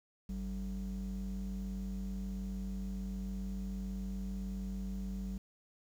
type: ring-modulated tone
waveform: triangle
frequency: 120.9 Hz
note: B2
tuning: 36 cents flat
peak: -31 dBFS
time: 0.29-5.38 s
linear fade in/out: 5 ms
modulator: 70.2 Hz
effects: tanh soft clip ceiling -27 dBFS + 10-bit